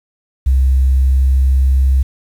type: tone with pitch glide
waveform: sine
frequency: 65.9 to 66.47 Hz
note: C2 to C2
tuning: +13 to +28 cents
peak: -7 dBFS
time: 0.46-2.03 s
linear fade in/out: 10 ms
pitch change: +15 cents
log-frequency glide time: 0.64-1.67 s
effects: tanh soft clip ceiling -5 dBFS + 7-bit